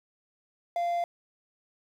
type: tone with quantisation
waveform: triangle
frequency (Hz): 692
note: F5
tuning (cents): -16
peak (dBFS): -24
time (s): 0.76-1.04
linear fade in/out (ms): 2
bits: 9
effects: none